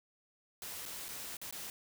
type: noise with dropouts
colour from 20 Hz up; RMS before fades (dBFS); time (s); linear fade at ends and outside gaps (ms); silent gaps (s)
white; -44; 0.62-1.7; 1; 0.855-0.86 / 1.084-1.088 / 1.369-1.415 / 1.51-1.525
effects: none